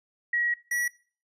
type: tone pair in turn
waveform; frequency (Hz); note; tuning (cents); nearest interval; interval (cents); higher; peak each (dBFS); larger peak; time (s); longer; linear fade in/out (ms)
sine / square; 1910 / 1932.2; A#6 / B6; +42 / -38; unison; 20; second; -23 / -26; first; 0.33-0.54 / 0.71-0.88; first; 5
effects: noise-tail reverb RT60 0.4 s tail -20 dB re dry + resampled to 32000 Hz